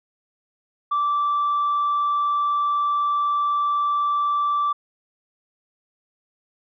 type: tone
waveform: sine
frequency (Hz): 1166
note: D6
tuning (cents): -13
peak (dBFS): -17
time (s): 0.91-4.73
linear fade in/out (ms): 10
effects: tanh soft clip ceiling -16 dBFS